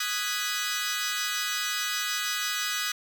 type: chord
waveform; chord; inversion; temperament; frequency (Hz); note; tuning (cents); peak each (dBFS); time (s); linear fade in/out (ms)
15% pulse; G# minor seventh; second; equal; 1244.5 / 1480 / 1661.2 / 1975.5; D#6 / F#6 / G#6 / B6; 0 / 0 / 0 / 0; -27; 0-2.92; 5
effects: none